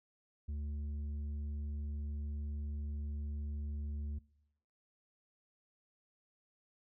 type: tone with tanh clipping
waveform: sine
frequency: 73.42 Hz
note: D2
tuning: in tune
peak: -38 dBFS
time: 0.48-4.19 s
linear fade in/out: 10 ms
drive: 6 dB
effects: noise-tail reverb RT60 0.9 s tail -24 dB re dry

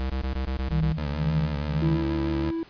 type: tone bursts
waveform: square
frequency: 65.41 Hz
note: C2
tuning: in tune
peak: -26 dBFS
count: 8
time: 0-0.923 s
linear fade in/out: 0 ms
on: 97 ms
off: 21 ms
type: tone with tremolo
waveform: sine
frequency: 158.3 Hz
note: D#3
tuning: 30 cents sharp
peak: -21 dBFS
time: 0.69-2.04 s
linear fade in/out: 50 ms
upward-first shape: sine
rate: 1.9 Hz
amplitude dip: 90%
type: tone with vibrato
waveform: 20% pulse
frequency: 73 Hz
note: D2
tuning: 10 cents flat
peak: -22 dBFS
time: 0.97-2.51 s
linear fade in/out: 10 ms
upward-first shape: sine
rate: 6.2 Hz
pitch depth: 69 cents each way
type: tone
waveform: triangle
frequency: 329.6 Hz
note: E4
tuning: in tune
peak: -24 dBFS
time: 1.82-2.63 s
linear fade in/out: 0 ms
effects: pink hiss -51 dBFS RMS until 2.69 s + resampled to 11025 Hz

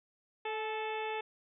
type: harmonic tone with a mistuned harmonic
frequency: 437.7 Hz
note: A4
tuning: 9 cents flat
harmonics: 1 / 2 / 3 / 4 / 5 / 6 / 7 / 8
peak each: -38 / -38 / -49 / -47 / -46 / -44 / -53 / -51 dBFS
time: 0.45-1.21 s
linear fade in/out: 5 ms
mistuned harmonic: 2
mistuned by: -28 cents
effects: none

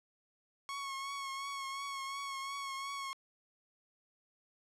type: tone with vibrato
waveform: sawtooth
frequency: 1100 Hz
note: C#6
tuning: 14 cents flat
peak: -35 dBFS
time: 0.69-3.13 s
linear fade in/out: 0 ms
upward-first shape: triangle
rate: 2.8 Hz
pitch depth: 36 cents each way
effects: low-pass 9000 Hz 12 dB/octave

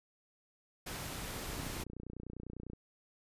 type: noise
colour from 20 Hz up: pink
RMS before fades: -42 dBFS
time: 0.86-1.84 s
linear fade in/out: 10 ms
type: click train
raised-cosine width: 3 ms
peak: -32 dBFS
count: 38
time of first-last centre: 1.5-2.733 s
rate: 30 Hz
effects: resampled to 32000 Hz

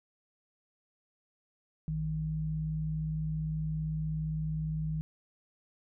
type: tone pair together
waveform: sine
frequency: 58.4 / 155.9 Hz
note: A#1 / D#3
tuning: +4 / +4 cents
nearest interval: octave + perfect fourth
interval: 1700 cents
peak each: -39 / -31 dBFS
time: 1.88-5.01 s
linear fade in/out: 0 ms
effects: none

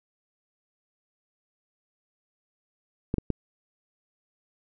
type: clicks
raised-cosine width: 3 ms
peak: -12 dBFS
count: 3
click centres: 3.141 / 3.183 / 3.303 s
effects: none

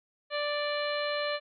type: harmonic tone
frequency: 587.3 Hz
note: D5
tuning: in tune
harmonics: 1 / 2 / 3 / 4 / 5 / 6 / 7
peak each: -31 / -37 / -37 / -40 / -41 / -45 / -39 dBFS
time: 0.3-1.4 s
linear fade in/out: 50 ms
effects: none

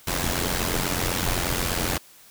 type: noise with amplitude modulation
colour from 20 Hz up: pink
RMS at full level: -22 dBFS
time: 0.07-1.98 s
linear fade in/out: 5 ms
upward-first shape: sine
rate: 88.1 Hz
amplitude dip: 75%
effects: white hiss -51 dBFS RMS until 2.3 s

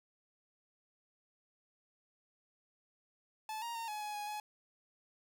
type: tone with pitch steps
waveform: 45% pulse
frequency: 868 / 936 / 917 / 845 / 840 / 831 / 843 Hz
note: A5 / A#5 / A#5 / G#5 / G#5 / G#5 / G#5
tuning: -24 / +7 / -29 / +30 / +19 / +1 / +26 cents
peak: -39 dBFS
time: 3.49-4.4 s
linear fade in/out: 2 ms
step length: 130 ms
effects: none

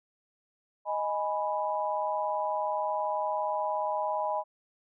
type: chord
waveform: sine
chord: G# minor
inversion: second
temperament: equal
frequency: 622.3 / 830.6 / 987.8 Hz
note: D#5 / G#5 / B5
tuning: 0 / 0 / 0 cents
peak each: -32 dBFS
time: 0.85-4.44 s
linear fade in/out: 50 ms
effects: none

